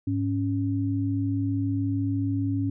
sine tone pair together, 103.83 / 277.2 Hz, G#2 / C#4, 0 / 0 cents, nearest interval octave + perfect fourth, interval 1700 cents, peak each -26 dBFS, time 0.07-2.7 s, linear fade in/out 5 ms, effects none

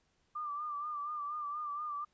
sine tone with vibrato, 1187 Hz, D6, 18 cents sharp, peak -36 dBFS, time 0.35-2.05 s, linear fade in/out 10 ms, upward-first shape sine, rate 4.2 Hz, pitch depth 51 cents each way, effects pink hiss -75 dBFS RMS until 2.13 s + resampled to 16000 Hz

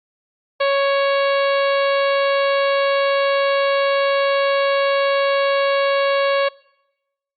harmonic tone with a mistuned harmonic, 554.4 Hz, C#5, in tune, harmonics 1 / 2 / 3 / 4 / 5 / 6 / 7 / 8, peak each -16 / -22 / -26 / -28 / -30 / -32 / -33 / -34 dBFS, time 0.6-6.49 s, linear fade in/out 10 ms, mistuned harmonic 4, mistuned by +17 cents, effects noise-tail reverb RT60 0.9 s tail -23 dB re dry + Opus 48 kbps

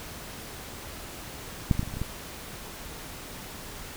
clicks, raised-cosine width 5 ms, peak -8 / -26 / -13 / -20 / -25 / -25 / -22 / -17 dBFS, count 8, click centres 1.712 / 1.751 / 1.794 / 1.83 / 1.876 / 1.939 / 1.97 / 2.016 s, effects pink hiss -41 dBFS RMS until 3.96 s

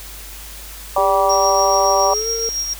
harmonic tone, 193.5 Hz, G3, 22 cents flat, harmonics 3 / 4 / 5 / 6, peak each -17 / -18 / -19 / -20 dBFS, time 0.96-2.14 s, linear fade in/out 5 ms
triangle tone with pitch glide, 400.4 to 454.7 Hz, G4 to A#4, +37 to -43 cents, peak -21 dBFS, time 0.98-2.49 s, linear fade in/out 0 ms, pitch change +220 cents, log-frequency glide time 2.07-2.28 s
sine tone with tremolo, 5610 Hz, F8, 7 cents sharp, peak -18 dBFS, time 1.29-2.74 s, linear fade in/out 10 ms, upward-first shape sine, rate 7.1 Hz, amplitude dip 45%
effects added 50 Hz sine -36 dBFS peak until 2.79 s + white hiss -36 dBFS RMS until 2.79 s

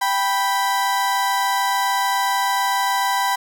35% pulse tone pair together, 784 / 986.7 Hz, G5 / B5, 0 / -2 cents, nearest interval major third, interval 398 cents, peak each -20 / -18 dBFS, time 0.01-3.36 s, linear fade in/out 10 ms, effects none

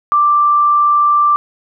sine tone, 1177 Hz, D6, 3 cents sharp, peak -8 dBFS, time 0.12-1.36 s, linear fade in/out 0 ms, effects none

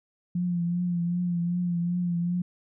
sine tone with vibrato, 174.61 Hz, F3, in tune, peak -24 dBFS, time 0.35-2.42 s, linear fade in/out 5 ms, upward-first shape triangle, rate 2.6 Hz, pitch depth 44 cents each way, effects none

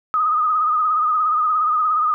sine tone with vibrato, 1244.5 Hz, D#6, in tune, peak -15 dBFS, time 0.14-2.14 s, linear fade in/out 0 ms, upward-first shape sine, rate 17 Hz, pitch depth 55 cents each way, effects none

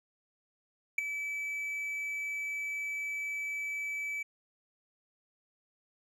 triangle tone with ADSR envelope, 2302 Hz, D7, 35 cents flat, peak -20 dBFS, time 0.98-4.23 s, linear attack 5 ms, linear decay 9 ms, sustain -12 dB, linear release 8 ms, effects none

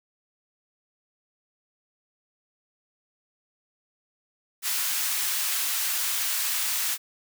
white high-pass noise, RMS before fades -27 dBFS, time 4.62-6.98 s, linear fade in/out 50 ms, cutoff 1200 Hz, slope 12 dB/octave, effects none

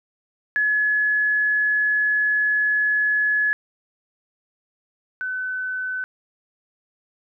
sine tone pair in turn, 1700 / 1510.9 Hz, G#6 / F#6, +40 / +36 cents, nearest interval major second, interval 204 cents, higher first, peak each -17 / -24 dBFS, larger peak first, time 0.56-3.53 / 5.21-6.04 s, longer first, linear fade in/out 0 ms, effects none

